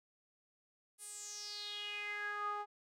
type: tone with band-pass filter sweep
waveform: sawtooth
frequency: 414 Hz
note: G#4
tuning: 5 cents flat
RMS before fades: -43 dBFS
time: 0.98-2.66 s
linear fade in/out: 50 ms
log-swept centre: 10000 to 950 Hz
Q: 6.1
effects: none